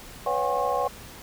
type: tone cluster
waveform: sine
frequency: 498.7 / 563 / 731 / 805 / 1082 Hz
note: B4 / C#5 / F#5 / G5 / C#6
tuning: +17 / +27 / -21 / +46 / -42 cents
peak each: -29 dBFS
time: 0.26-0.88 s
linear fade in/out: 5 ms
effects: pink hiss -44 dBFS RMS until 1.22 s